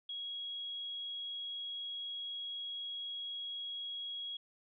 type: tone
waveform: sine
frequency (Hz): 3312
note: G#7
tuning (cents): -5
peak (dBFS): -39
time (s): 0.09-4.37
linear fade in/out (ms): 5
effects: none